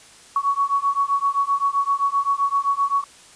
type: beating tone pair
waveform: sine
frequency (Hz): 1115 / 1122.7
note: C#6 / C#6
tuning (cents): +10 / +22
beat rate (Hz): 7.7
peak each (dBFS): -21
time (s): 0.36-3.04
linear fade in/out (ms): 2
effects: white hiss -47 dBFS RMS until 3.35 s + resampled to 22050 Hz